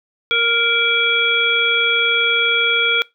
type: harmonic tone with a mistuned harmonic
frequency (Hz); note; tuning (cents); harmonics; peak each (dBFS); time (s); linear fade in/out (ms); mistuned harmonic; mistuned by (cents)
466.2; A#4; 0; 1 / 3 / 5 / 7; -24 / -20 / -18 / -18; 0.31-3.02; 0; 7; +34
effects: noise-tail reverb RT60 0.2 s tail -22 dB re dry